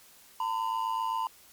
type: ring-modulated tone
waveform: triangle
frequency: 960 Hz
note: B5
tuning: 49 cents flat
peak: -23 dBFS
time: 0.4-1.27 s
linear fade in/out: 2 ms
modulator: 53.8 Hz
effects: white hiss -56 dBFS RMS until 1.52 s + MP3 96 kbps